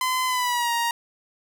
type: tone with pitch glide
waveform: sawtooth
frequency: 1023 to 938.1 Hz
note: C6 to A#5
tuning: -39 to +11 cents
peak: -18 dBFS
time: 0.01-0.91 s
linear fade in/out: 2 ms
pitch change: -150 cents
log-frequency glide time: 0.26-0.72 s
effects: none